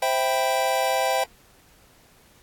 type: chord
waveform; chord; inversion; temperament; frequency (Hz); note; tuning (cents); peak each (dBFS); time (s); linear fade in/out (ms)
square; C major seventh; none; equal; 523.3 / 659.3 / 784 / 987.8; C5 / E5 / G5 / B5; 0 / 0 / 0 / 0; -27 / -27 / -25 / -31; 0.02-1.24; 5
effects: pink hiss -56 dBFS RMS until 2.42 s + AAC 64 kbps